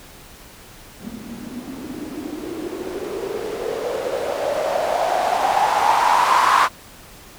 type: noise with low-pass filter sweep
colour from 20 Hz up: violet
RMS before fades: -21 dBFS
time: 0.98-6.69 s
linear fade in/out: 50 ms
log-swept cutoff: 210 to 1100 Hz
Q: 6.6
effects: pink hiss -43 dBFS RMS until 7.38 s